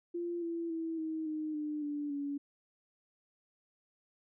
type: tone with pitch steps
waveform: sine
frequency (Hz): 345.2 / 335.8 / 326.6 / 317.6 / 309 / 300.5 / 292.3 / 284.3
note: F4 / E4 / E4 / D#4 / D#4 / D4 / D4 / C#4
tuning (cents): -20 / +32 / -16 / +36 / -12 / +40 / -8 / +44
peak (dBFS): -34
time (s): 0.14-2.38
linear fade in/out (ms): 10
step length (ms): 280
effects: none